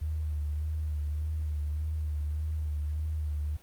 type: tone with vibrato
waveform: sine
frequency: 76 Hz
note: D#2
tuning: 40 cents flat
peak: -29 dBFS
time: 0.01-3.57 s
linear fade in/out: 10 ms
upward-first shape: sine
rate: 1.7 Hz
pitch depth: 43 cents each way
effects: pink hiss -58 dBFS RMS until 3.62 s + Opus 32 kbps